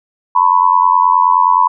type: tone with amplitude modulation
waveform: sine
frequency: 994 Hz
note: B5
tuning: 11 cents sharp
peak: -3 dBFS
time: 0.35-1.68 s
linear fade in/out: 10 ms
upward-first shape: sine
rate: 89.6 Hz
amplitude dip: 95%
effects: none